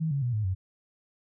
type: tone with pitch steps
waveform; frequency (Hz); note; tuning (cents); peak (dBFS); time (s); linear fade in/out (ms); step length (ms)
sine; 159.5 / 139.66 / 122.28 / 107.07 / 93.75; D#3 / C#3 / B2 / A2 / F#2; +43 / +13 / -17 / -47 / +23; -25; 0-0.55; 20; 110
effects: none